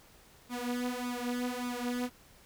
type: tone with flanger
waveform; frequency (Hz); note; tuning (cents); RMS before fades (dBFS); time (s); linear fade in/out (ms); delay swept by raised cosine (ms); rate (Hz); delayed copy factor
sawtooth; 245.8; B3; -8; -35; 0.49-2.1; 50; 0.81 to 4.71; 1.7; +0.8
effects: pink hiss -59 dBFS RMS until 2.45 s